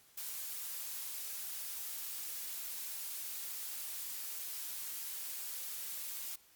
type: noise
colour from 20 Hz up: blue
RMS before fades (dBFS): -42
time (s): 0.17-6.36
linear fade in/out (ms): 10
effects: white hiss -65 dBFS RMS until 6.55 s + Opus 48 kbps